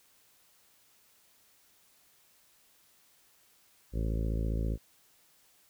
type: harmonic tone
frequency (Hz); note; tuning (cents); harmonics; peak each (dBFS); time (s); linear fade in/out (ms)
55; A1; 0; 1 / 2 / 3 / 4 / 5 / 6 / 7 / 8 / 9 / 10; -30 / -36 / -40 / -42 / -44 / -46 / -47 / -48 / -49 / -50; 3.92-4.78; 50
effects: white hiss -65 dBFS RMS until 5.69 s